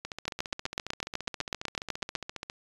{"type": "two click trains", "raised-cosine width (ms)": 0.2, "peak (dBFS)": [-19, -12], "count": [37, 16], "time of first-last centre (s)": [[0.05, 2.499], [0.28, 2.153]], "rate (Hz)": [14.7, 8.01], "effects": ["resampled to 24000 Hz"]}